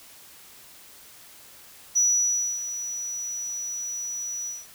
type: tone with ADSR envelope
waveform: sine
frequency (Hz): 5880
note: F#8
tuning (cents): -12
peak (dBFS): -16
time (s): 1.95-4.67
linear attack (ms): 20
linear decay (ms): 620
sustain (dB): -13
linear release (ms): 200
effects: tanh soft clip ceiling -13 dBFS + white hiss -49 dBFS RMS until 4.74 s